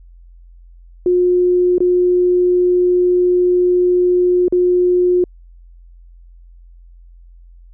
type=tone with dropouts; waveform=sine; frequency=358.6 Hz; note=F4; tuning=46 cents sharp; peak=-10 dBFS; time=1.06-5.24 s; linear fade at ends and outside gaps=2 ms; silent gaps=1.782-1.804 / 4.482-4.524 s; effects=added 43 Hz sine -39 dBFS peak until 7.73 s